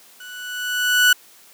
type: tone with level ramp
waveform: 30% pulse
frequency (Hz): 1480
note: F#6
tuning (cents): 0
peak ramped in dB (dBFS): -34 to -7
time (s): 0.2-1.13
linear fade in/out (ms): 5
effects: white hiss -49 dBFS RMS until 1.53 s + high-pass 200 Hz 12 dB/octave